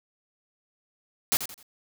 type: noise with echo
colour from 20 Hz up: white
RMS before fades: -23 dBFS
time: 1.32-1.37 s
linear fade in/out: 0 ms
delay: 86 ms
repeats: 3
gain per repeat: -10 dB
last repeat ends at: 1.628 s
effects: none